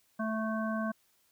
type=harmonic tone; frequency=219.9 Hz; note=A3; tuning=1 cent flat; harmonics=1 / 3 / 5 / 7; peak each=-32 / -37 / -39 / -40 dBFS; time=0.19-0.92 s; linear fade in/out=10 ms; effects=white hiss -70 dBFS RMS until 1.31 s